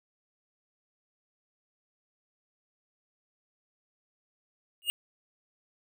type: tone with exponential growth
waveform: square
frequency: 2845 Hz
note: F7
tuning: 31 cents sharp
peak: -22 dBFS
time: 4.82-4.9 s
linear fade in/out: 0 ms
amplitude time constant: 16 ms
effects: none